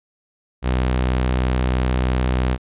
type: tone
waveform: sawtooth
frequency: 63.1 Hz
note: B1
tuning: 38 cents sharp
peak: -13 dBFS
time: 0.62-2.58 s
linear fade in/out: 50 ms
effects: resampled to 8000 Hz